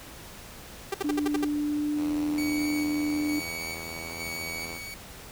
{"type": "tone bursts", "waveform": "sawtooth", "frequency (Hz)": 392.4, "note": "G4", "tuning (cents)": 2, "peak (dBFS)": -22, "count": 7, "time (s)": [0.92, 1.447], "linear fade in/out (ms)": 5, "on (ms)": 23, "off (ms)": 61}
{"type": "tone with pitch glide", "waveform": "sine", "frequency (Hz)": [294.6, 297.2], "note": ["D4", "D4"], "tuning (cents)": [6, 21], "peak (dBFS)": -25, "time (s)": [1.04, 3.4], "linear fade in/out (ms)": 10, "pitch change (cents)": 15, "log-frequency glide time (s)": [1.45, 1.94]}
{"type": "tone with vibrato", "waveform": "5% pulse", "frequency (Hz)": 82.41, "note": "E2", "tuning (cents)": 0, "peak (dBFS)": -28, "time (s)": [1.95, 4.8], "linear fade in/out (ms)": 50, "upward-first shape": "sine", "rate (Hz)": 1.5, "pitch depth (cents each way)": 11}
{"type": "tone with tremolo", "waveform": "sawtooth", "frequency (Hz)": 2251, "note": "C#7", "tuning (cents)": 26, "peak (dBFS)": -30, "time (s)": [2.38, 4.94], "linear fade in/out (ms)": 0, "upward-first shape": "square", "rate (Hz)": 1.1, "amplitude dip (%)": 40}
{"effects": ["pink hiss -45 dBFS RMS until 5.31 s"]}